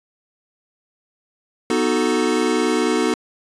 square chord, B dominant seventh, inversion none, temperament equal, 246.9 / 311.1 / 370 / 440 Hz, B3 / D#4 / F#4 / A4, 0 / 0 / 0 / 0 cents, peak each -23 dBFS, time 1.7-3.14 s, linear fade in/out 2 ms, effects resampled to 22050 Hz

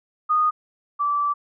sine tone pair in turn, 1234 / 1161.8 Hz, D#6 / D6, -15 / -19 cents, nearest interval minor second, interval 104 cents, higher first, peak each -16 / -19 dBFS, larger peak first, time 0.29-0.51 / 0.99-1.34 s, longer second, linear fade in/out 20 ms, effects none

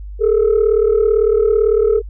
sine tone pair together, 415.3 / 453.2 Hz, G#4 / A#4, 0 / -49 cents, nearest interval major second, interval 151 cents, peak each -12 dBFS, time 0.19-2.02 s, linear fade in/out 50 ms, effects tanh soft clip ceiling -6 dBFS + added 50 Hz sine -27 dBFS peak until 2.09 s

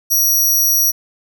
15% pulse tone, 5770 Hz, F#8, 44 cents flat, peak -6 dBFS, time 0.1-0.92 s, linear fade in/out 20 ms, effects none

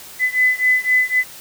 sine beating tone pair, 2008 / 2011.9 Hz, B6 / B6, +28 / +32 cents, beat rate 3.9 Hz, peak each -16 / -17 dBFS, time 0.19-1.24 s, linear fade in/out 50 ms, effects white hiss -38 dBFS RMS until 1.4 s

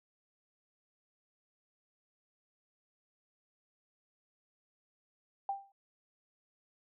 sine tone with exponential decay, 790 Hz, G5, 13 cents sharp, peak -29 dBFS, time 5.49-5.72 s, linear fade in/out 2 ms, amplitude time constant 49 ms, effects none

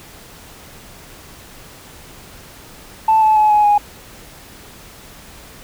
sine tone with pitch steps, 880 / 866.4 / 853 / 839.8 / 826.8 Hz, A5 / A5 / G#5 / G#5 / G#5, 0 / -27 / +46 / +19 / -8 cents, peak -8 dBFS, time 3.08-3.78 s, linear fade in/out 5 ms, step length 140 ms, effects tanh soft clip ceiling -5 dBFS + pink hiss -40 dBFS RMS until 5.63 s

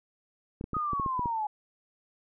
clicks, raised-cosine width 3 ms, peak -22 dBFS, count 9, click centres 0.611 / 0.641 / 0.733 / 0.767 / 0.933 / 0.998 / 1.062 / 1.194 / 1.258 s
sine linear sweep, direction down, 1263 to 830.6 Hz, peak -28 dBFS, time 0.74-1.47 s, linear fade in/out 5 ms
effects none

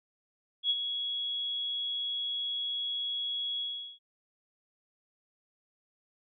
sine tone with ADSR envelope, 3341 Hz, G#7, 10 cents sharp, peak -23 dBFS, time 0.63-3.99 s, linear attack 69 ms, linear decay 43 ms, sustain -8 dB, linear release 390 ms, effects none

